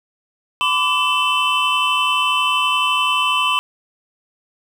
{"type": "tone cluster", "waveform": "triangle", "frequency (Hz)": [1011, 1163, 2653, 3044], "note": ["B5", "D6", "E7", "F#7"], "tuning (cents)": [40, -17, 10, 48], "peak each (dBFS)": -19, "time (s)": [0.61, 3.59], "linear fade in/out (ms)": 0, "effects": []}